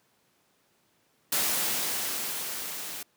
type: noise with level ramp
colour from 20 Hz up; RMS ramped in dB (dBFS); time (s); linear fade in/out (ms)
white; -26 to -38; 1.32-3.03; 5
effects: pink hiss -68 dBFS RMS until 3.16 s + high-pass 150 Hz 12 dB/octave